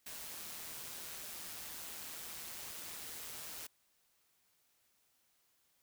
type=noise with amplitude modulation; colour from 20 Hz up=white; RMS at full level=-45 dBFS; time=0.06-3.67 s; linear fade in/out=5 ms; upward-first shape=sine; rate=161 Hz; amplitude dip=40%; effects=white hiss -75 dBFS RMS until 5.82 s